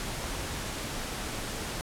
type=noise; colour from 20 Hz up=pink; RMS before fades=-35 dBFS; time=0-1.81 s; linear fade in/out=0 ms; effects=low-pass 11000 Hz 12 dB/octave